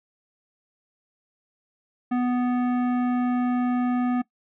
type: tone with hard clipping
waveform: sine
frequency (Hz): 247.3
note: B3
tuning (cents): +3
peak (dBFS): -23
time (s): 2.11-4.22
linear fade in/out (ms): 10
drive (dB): 16
effects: noise-tail reverb RT60 0.1 s tail -20 dB re dry + low-pass 2000 Hz 12 dB/octave